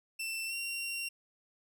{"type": "tone with pitch glide", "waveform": "sawtooth", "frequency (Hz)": [2678, 2752], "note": ["E7", "F7"], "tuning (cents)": [27, -26], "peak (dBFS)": -32, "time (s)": [0.19, 1.09], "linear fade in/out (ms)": 10, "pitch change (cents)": 47, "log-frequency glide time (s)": [0.47, 0.54], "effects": []}